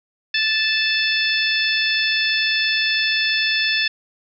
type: harmonic tone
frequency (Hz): 877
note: A5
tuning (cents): -6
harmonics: 2 / 3 / 4 / 5 / 6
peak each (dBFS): -22 / -22 / -23 / -27 / -25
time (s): 0.34-3.88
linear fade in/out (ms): 5
effects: none